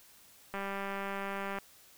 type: click train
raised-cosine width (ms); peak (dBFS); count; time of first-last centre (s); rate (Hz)
0.5; -23; 207; 0.54-1.586; 197
effects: white hiss -59 dBFS RMS until 1.97 s

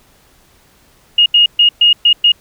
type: tone bursts at uneven times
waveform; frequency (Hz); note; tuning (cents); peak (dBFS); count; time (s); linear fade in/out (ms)
sine; 2861; F7; +41; -5; 6; 1.18-1.26 / 1.34-1.46 / 1.59-1.69 / 1.81-1.93 / 2.05-2.13 / 2.24-2.32; 5
effects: pink hiss -50 dBFS RMS until 2.4 s

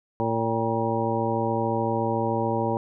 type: harmonic tone with a mistuned harmonic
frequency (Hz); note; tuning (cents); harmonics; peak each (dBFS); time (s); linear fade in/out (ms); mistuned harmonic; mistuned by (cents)
113.7; A#2; -43; 1 / 2 / 3 / 4 / 5 / 7 / 8; -30 / -30 / -30 / -30 / -30 / -30 / -30; 0.2-2.77; 0; 8; +76
effects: none

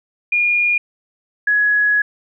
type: tone pair in turn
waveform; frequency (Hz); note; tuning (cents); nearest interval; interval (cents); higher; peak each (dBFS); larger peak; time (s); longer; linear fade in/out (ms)
sine; 2427 / 1678.7; D#7 / G#6; -44 / +18; tritone; 638; first; -13 / -12; second; 0.32-0.78 / 1.47-2.02; second; 5
effects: none

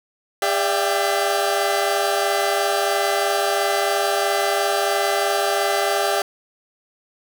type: tone cluster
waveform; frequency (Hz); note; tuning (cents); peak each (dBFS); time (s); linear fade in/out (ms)
sawtooth; 403.5 / 588 / 673 / 784; G#4 / D5 / E5 / G5; -50 / +2 / +36 / 0; -20; 0.42-6.22; 2
effects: none

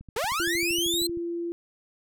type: click train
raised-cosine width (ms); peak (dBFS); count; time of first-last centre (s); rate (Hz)
5; -32; 16; 0.01-1.173; 12.9
type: linear sweep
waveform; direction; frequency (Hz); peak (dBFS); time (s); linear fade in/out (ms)
sawtooth; up; 390 to 4173; -22; 0.16-1.07; 5
type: tone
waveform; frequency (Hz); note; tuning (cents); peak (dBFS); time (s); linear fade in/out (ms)
sine; 341.6; F4; -38; -28; 0.4-1.52; 0
effects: none

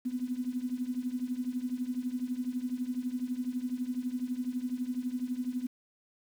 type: tone with tremolo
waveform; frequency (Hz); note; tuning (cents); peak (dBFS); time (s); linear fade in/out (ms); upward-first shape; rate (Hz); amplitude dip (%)
sine; 250; B3; +21; -27; 0.05-5.67; 10; triangle; 12; 90
effects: 9-bit

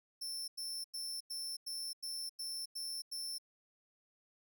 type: tone bursts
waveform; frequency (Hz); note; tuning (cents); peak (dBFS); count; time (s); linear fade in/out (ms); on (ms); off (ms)
sawtooth; 5360; E8; +28; -37; 9; 0.21-3.384; 10; 270; 93
effects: none

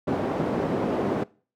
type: band-pass noise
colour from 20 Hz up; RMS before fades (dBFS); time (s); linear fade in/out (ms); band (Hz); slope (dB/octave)
white; -26; 0.07-1.24; 10; 160 to 450; 12
effects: noise-tail reverb RT60 0.4 s tail -22 dB re dry

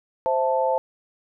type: chord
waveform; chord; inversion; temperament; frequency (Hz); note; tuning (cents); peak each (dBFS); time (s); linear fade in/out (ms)
sine; A minor; first; equal; 523.3 / 659.3 / 880; C5 / E5 / A5; 0 / 0 / 0; -22 / -26 / -23; 0.26-0.78; 0
effects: none

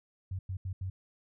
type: tone bursts at uneven times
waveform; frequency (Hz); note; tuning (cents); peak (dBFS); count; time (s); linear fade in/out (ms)
sine; 93.9; F#2; +26; -33; 4; 0.31-0.39 / 0.49-0.57 / 0.65-0.73 / 0.81-0.9; 5
effects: none

